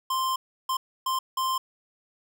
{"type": "tone bursts at uneven times", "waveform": "square", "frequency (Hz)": 1046.5, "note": "C6", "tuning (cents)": 0, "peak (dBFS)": -25, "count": 4, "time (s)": [[0.1, 0.36], [0.69, 0.77], [1.06, 1.19], [1.37, 1.58]], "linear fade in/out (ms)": 5, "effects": []}